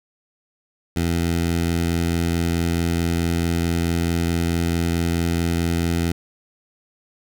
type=tone with notch filter; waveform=15% pulse; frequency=84.6 Hz; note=E2; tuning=45 cents sharp; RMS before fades=-21 dBFS; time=0.96-6.12 s; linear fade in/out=5 ms; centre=1000 Hz; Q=1.4; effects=none